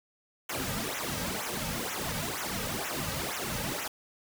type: noise with flanger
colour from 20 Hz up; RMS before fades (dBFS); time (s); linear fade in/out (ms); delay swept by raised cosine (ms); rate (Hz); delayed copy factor
pink; -34; 0.49-3.88; 5; 0.21 to 2.91; 2.1; -1
effects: none